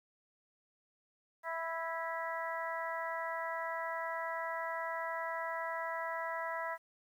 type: harmonic tone with a mistuned harmonic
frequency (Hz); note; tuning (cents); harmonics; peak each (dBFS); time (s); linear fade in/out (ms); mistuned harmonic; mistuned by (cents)
329.6; E4; 0; 2 / 3 / 4 / 5 / 6; -41 / -40 / -44 / -45 / -43; 1.43-6.78; 50; 6; -18
effects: 11-bit